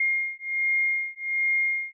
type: beating tone pair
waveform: sine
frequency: 2129 / 2130.3 Hz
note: C7 / C7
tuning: +30 / +31 cents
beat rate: 1.3 Hz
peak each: -26 dBFS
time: 0-1.93 s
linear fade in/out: 5 ms
effects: none

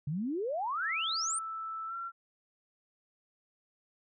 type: exponential sweep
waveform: sine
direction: up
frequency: 136.1 to 9397 Hz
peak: -31 dBFS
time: 0.07-1.39 s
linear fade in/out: 5 ms
type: tone with pitch glide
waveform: sine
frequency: 1318.5 to 1362.6 Hz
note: E6 to F6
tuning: 0 to -43 cents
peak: -36 dBFS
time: 0.79-2.12 s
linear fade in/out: 50 ms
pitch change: +57 cents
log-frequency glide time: 1.87-1.94 s
effects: none

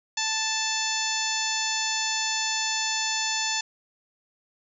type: harmonic tone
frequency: 880 Hz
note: A5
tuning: in tune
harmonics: 1 / 2 / 3 / 4 / 5 / 6 / 7 / 8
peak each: -33 / -33 / -33 / -33 / -33 / -33 / -33 / -33 dBFS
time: 0.17-3.61 s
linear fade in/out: 5 ms
effects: none

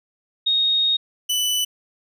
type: tone pair in turn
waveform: sine / sawtooth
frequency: 3729 / 2983 Hz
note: A#7 / F#7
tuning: 0 / +13 cents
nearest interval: major third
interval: 387 cents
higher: first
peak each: -16 dBFS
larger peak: neither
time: 0.46-0.97 / 1.29-1.65 s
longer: first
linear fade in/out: 10 ms
effects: none

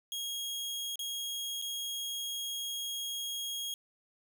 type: tone with dropouts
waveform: sawtooth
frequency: 3278 Hz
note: G#7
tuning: 23 cents flat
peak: -32 dBFS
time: 0.12-3.74 s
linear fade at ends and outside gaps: 1 ms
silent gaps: 0.957-0.992 / 1.616-1.622 s
effects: none

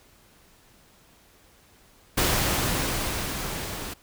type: noise with level ramp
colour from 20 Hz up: pink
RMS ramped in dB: -22 to -35 dBFS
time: 2.17-3.94 s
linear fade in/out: 10 ms
effects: pink hiss -57 dBFS RMS until 4.02 s

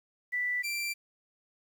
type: tone pair in turn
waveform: sine / sawtooth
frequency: 1974 / 2354 Hz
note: B6 / D7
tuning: -1 / +3 cents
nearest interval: minor third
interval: 304 cents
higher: second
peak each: -28 dBFS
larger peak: neither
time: 0.32-0.63 / 0.63-0.94 s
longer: neither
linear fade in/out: 20 ms
effects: 10-bit

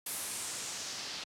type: noise with low-pass filter sweep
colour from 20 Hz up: white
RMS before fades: -40 dBFS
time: 0.06-1.24 s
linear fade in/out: 5 ms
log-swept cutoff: 12000 to 4400 Hz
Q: 1.9
effects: high-pass 100 Hz 12 dB/octave

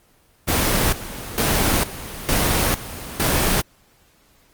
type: noise with tremolo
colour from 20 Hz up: pink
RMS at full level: -18 dBFS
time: 0.47-3.62 s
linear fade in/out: 20 ms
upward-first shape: square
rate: 1.1 Hz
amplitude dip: 80%
effects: pink hiss -57 dBFS RMS until 4.53 s + Opus 24 kbps

